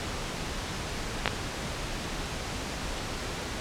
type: clicks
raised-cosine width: 0.3 ms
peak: -7 dBFS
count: 2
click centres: 1.258 / 1.277 s
effects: pink hiss -34 dBFS RMS until 3.6 s + low-pass 7000 Hz 12 dB/octave